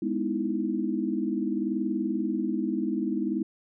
sine chord, E major seventh, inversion first, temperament just, 206 / 247.2 / 309 / 329.6 Hz, G#3 / B3 / D#4 / E4, -14 / +2 / -12 / 0 cents, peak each -31 dBFS, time 0.02-3.43 s, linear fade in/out 5 ms, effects none

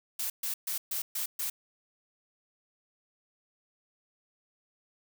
blue noise bursts, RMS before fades -33 dBFS, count 6, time 0.19-1.5 s, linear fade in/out 5 ms, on 110 ms, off 130 ms, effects none

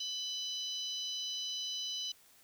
harmonic tone, 997 Hz, B5, 16 cents sharp, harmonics 3 / 4 / 5 / 6, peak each -39 / -41 / -47 / -45 dBFS, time 0-2.12 s, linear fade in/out 5 ms, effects white hiss -63 dBFS RMS until 2.43 s

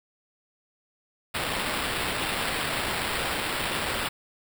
blue noise with sample-and-hold, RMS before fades -29 dBFS, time 1.34-4.09 s, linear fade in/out 10 ms, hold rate 6300 Hz, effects none

